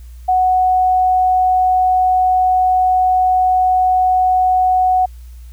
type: tone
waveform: sine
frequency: 740 Hz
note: F#5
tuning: in tune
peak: -10 dBFS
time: 0.28-5.06 s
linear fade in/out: 10 ms
effects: added 60 Hz sine -32 dBFS peak until 5.52 s + white hiss -53 dBFS RMS until 5.52 s